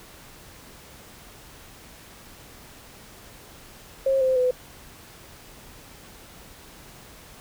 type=tone with pitch steps; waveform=sine; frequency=537 / 519.9 / 503.4 Hz; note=C5 / C5 / B4; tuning=+45 / -11 / +33 cents; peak=-18 dBFS; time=4.06-4.51 s; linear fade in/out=5 ms; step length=150 ms; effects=pink hiss -47 dBFS RMS until 7.4 s